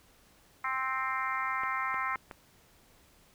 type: harmonic tone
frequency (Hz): 262.6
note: C4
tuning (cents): +6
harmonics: 3 / 4 / 5 / 6 / 7 / 8 / 9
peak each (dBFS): -42 / -34 / -35 / -43 / -39 / -37 / -47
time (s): 0.64-2.16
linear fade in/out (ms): 5
type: clicks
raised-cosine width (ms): 0.5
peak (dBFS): -26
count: 4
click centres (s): 1.635 / 1.943 / 2.158 / 2.312
effects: pink hiss -62 dBFS RMS until 3.34 s